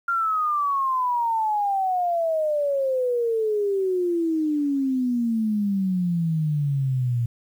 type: exponential sweep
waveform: sine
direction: down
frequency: 1396.9 to 116.54 Hz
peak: -20 dBFS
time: 0.08-7.26 s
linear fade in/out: 5 ms
effects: 9-bit